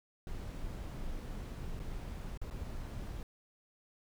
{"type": "noise with dropouts", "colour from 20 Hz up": "brown", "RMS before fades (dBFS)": -41, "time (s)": [0.27, 3.23], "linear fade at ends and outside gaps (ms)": 1, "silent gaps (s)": [[1.793, 1.799], [2.375, 2.415], [2.501, 2.509]], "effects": []}